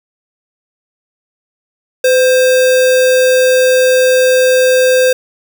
sine tone with sample-and-hold, 510 Hz, C5, 44 cents flat, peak -6 dBFS, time 2.04-5.13 s, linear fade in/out 5 ms, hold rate 2100 Hz, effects none

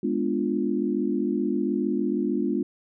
sine chord, G# diminished seventh, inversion none, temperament equal, 207.7 / 246.9 / 293.7 / 349.2 Hz, G#3 / B3 / D4 / F4, 0 / 0 / 0 / 0 cents, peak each -28 dBFS, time 0.03-2.63 s, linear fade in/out 5 ms, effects none

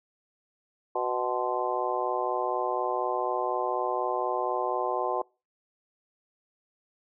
harmonic tone with a mistuned harmonic, 124.1 Hz, B2, 9 cents sharp, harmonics 3 / 4 / 5 / 6 / 7 / 8, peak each -33 / -33 / -33 / -33 / -33 / -33 dBFS, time 0.95-5.22 s, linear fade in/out 5 ms, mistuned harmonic 8, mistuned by +78 cents, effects noise-tail reverb RT60 0.3 s tail -25 dB re dry

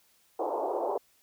pink band-pass noise, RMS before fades -31 dBFS, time 0.39-0.98 s, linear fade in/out 5 ms, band 360 to 950 Hz, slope 48 dB/octave, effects white hiss -66 dBFS RMS until 1.22 s

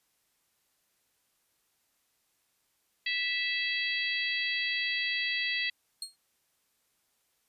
harmonic tone, 657 Hz, E5, 6 cents flat, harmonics 3 / 4 / 5 / 6 / 7, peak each -32 / -34 / -36 / -38 / -39 dBFS, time 3.06-5.7 s, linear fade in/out 5 ms
30% pulse tone with exponential decay, 4260 Hz, C8, 30 cents sharp, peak -29 dBFS, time 6.02-6.16 s, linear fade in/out 2 ms, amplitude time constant 29 ms
effects white hiss -74 dBFS RMS until 7.48 s + resampled to 32000 Hz

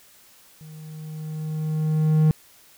triangle tone with level ramp, 155.56 Hz, D#3, in tune, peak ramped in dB -38 to -11 dBFS, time 0.61-2.31 s, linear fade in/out 0 ms, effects white hiss -53 dBFS RMS until 2.77 s

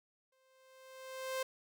sawtooth tone with exponential growth, 523.3 Hz, C5, in tune, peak -30 dBFS, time 0.32-1.43 s, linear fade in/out 5 ms, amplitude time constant 240 ms, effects none

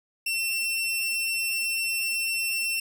sawtooth tone, 2702 Hz, E7, 42 cents sharp, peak -22 dBFS, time 0.26-2.8 s, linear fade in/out 5 ms, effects none

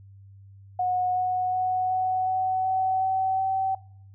sine tone with pitch steps, 730 / 735.1 / 740.2 / 745.3 / 750.5 / 755.7 / 761 / 766.3 Hz, F#5 / F#5 / F#5 / F#5 / F#5 / F#5 / F#5 / G5, -24 / -11 / 0 / +12 / +24 / +36 / +48 / -40 cents, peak -22 dBFS, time 0.79-3.75 s, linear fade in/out 5 ms, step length 370 ms, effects noise-tail reverb RT60 0.6 s tail -22 dB re dry + added 98 Hz sine -46 dBFS peak until 4.14 s

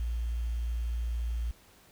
sine tone with quantisation, 58.27 Hz, A#1, in tune, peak -29 dBFS, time 0-1.51 s, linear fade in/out 0 ms, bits 9, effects pink hiss -59 dBFS RMS until 1.91 s

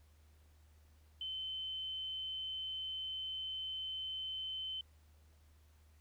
sine tone, 3067 Hz, G7, 38 cents flat, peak -39 dBFS, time 1.21-4.81 s, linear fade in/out 2 ms, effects added 76 Hz sine -62 dBFS peak until 6 s + pink hiss -73 dBFS RMS until 6 s

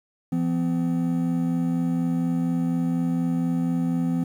triangle tone pair together, 169.93 / 254.1 Hz, F3 / B3, -47 / +49 cents, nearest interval perfect fifth, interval 696 cents, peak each -22 dBFS, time 0.32-4.24 s, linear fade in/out 5 ms, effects 9-bit

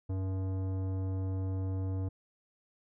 sine tone with tanh clipping, 94.8 Hz, F#2, 43 cents sharp, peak -33 dBFS, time 0.09-2.09 s, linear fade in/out 10 ms, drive 15 dB, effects none

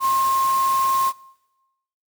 sine tone in noise, 1067 Hz, C6, 34 cents sharp, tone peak -16 dBFS, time 0-1.13 s, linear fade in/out 50 ms, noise white, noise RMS -32 dBFS, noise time 0-1.13 s, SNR +13 dB, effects noise-tail reverb RT60 1.0 s tail -23 dB re dry

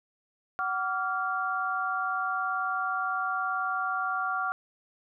sine tone cluster, 750 / 1152 / 1391 Hz, F#5 / D6 / F6, +23 / -34 / -7 cents, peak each -33 / -32 / -30 dBFS, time 0.59-4.52 s, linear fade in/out 0 ms, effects none

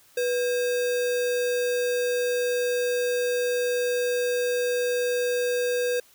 sine tone with sample-and-hold, 490.4 Hz, B4, 12 cents flat, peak -22 dBFS, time 0.17-6 s, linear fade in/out 5 ms, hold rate 2100 Hz, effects white hiss -57 dBFS RMS until 6.14 s

